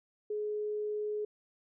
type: tone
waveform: sine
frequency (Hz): 421.3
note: G#4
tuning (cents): +25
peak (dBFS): -32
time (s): 0.3-1.25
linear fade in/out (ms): 5
effects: none